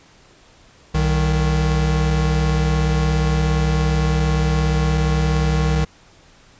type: tone pair together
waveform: square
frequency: 64.28 / 155.56 Hz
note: C2 / D#3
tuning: -30 / 0 cents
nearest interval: octave + minor third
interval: 1530 cents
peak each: -19 dBFS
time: 0.94-5.85 s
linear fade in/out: 10 ms
effects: pink hiss -50 dBFS RMS until 6.59 s + resampled to 16000 Hz